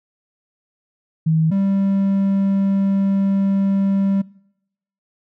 sine / triangle tone pair in turn, 159.7 / 195.96 Hz, D#3 / G3, +45 / 0 cents, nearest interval major third, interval 355 cents, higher second, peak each -13 dBFS, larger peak neither, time 1.26-1.51 / 1.51-4.22 s, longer second, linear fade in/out 10 ms, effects noise-tail reverb RT60 0.8 s tail -23 dB re dry

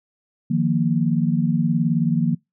sine chord, Eb suspended second, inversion none, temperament equal, 155.56 / 174.61 / 233.1 Hz, Eb3 / F3 / Bb3, 0 / 0 / 0 cents, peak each -21 dBFS, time 0.5-2.35 s, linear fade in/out 10 ms, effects noise-tail reverb RT60 0.2 s tail -26 dB re dry

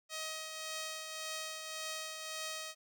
5% pulse tone with tremolo, 631 Hz, D#5, 24 cents sharp, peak -27 dBFS, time 0.09-2.75 s, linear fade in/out 50 ms, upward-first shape triangle, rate 1.8 Hz, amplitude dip 45%, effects none

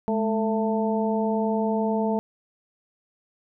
harmonic tone with a mistuned harmonic, 222.4 Hz, A3, 19 cents sharp, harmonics 1 / 2 / 3 / 4, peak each -24 / -27 / -29 / -30 dBFS, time 0.08-2.19 s, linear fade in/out 0 ms, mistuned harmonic 1, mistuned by -69 cents, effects none

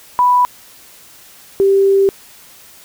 sine tone pair in turn, 987.8 / 392 Hz, B5 / G4, 0 / 0 cents, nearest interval octave + major third, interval 1600 cents, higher first, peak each -8 dBFS, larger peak neither, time 0.19-0.45 / 1.6-2.09 s, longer second, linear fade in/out 0 ms, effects white hiss -42 dBFS RMS until 2.84 s

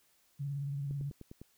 sine tone with vibrato, 140.9 Hz, C#3, 29 cents sharp, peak -34 dBFS, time 0.39-1.11 s, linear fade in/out 20 ms, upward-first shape square, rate 18 Hz, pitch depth 35 cents each way
click train, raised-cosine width 3 ms, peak -34 dBFS, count 6, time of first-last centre 0.91-1.416 s, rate 9.89 Hz
effects white hiss -70 dBFS RMS until 1.57 s

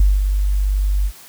sine tone with ADSR envelope, 49 Hz, G1, in tune, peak -8 dBFS, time 0-1.12 s, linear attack 3 ms, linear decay 200 ms, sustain -6 dB, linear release 65 ms, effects white hiss -42 dBFS RMS until 1.28 s

